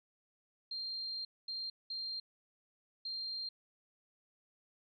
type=tone bursts at uneven times; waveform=sine; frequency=4186 Hz; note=C8; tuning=in tune; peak=-38 dBFS; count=4; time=0.71-1.25 / 1.48-1.7 / 1.9-2.2 / 3.05-3.49 s; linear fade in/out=5 ms; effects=none